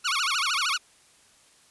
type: tone with vibrato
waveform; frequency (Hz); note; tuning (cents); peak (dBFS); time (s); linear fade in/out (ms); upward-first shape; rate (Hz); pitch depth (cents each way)
15% pulse; 1264; D#6; +27; -17; 0.04-0.78; 20; sine; 13; 280
effects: white hiss -58 dBFS RMS until 1.7 s + resampled to 24000 Hz